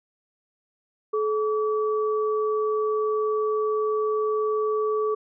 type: tone pair together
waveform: sine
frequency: 429.6 / 1147 Hz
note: A4 / D6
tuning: -41 / -41 cents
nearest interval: octave + perfect fourth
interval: 1700 cents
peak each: -22 / -29 dBFS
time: 1.13-5.15 s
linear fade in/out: 10 ms
effects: none

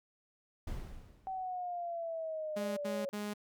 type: noise with exponential decay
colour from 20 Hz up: brown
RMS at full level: -37 dBFS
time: 0.67-1.59 s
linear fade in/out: 5 ms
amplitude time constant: 200 ms
type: exponential sweep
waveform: sine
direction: down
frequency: 766 to 554.4 Hz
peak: -36 dBFS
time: 1.27-3.09 s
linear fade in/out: 0 ms
type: tone bursts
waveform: sawtooth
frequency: 207.7 Hz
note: G#3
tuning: in tune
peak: -33 dBFS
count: 3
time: 2.56-3.338 s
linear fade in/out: 10 ms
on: 210 ms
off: 74 ms
effects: none

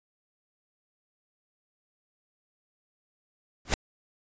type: noise with exponential growth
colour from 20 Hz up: pink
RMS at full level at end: -19 dBFS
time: 3.65-3.74 s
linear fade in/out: 1 ms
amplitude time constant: 19 ms
effects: resampled to 16000 Hz

